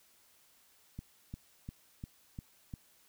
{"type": "click train", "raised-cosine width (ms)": 5, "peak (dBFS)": -29, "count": 6, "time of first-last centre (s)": [0.99, 2.738], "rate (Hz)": 2.86, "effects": ["white hiss -66 dBFS RMS until 3.08 s"]}